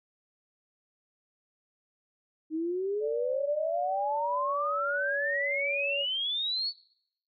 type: exponential sweep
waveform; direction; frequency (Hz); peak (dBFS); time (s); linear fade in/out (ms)
sine; up; 308.4 to 4519; -28; 2.5-6.73; 50
type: tone with pitch glide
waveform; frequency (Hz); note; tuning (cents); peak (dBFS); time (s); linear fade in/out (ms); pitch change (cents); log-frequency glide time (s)
sine; 587.3 to 563.4; D5 to C#5; 0 to +28; -32; 3-6.06; 50; -72; 3.42-5.54
effects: noise-tail reverb RT60 0.7 s tail -21 dB re dry